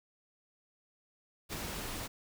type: noise with ADSR envelope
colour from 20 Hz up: pink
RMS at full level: -37 dBFS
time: 1.49-2.08 s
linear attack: 42 ms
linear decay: 7 ms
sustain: -3 dB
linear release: 20 ms
effects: none